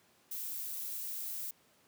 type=noise; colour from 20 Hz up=violet; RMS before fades=-40 dBFS; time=0.31-1.51 s; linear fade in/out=5 ms; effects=pink hiss -67 dBFS RMS until 1.87 s + high-pass 150 Hz 12 dB/octave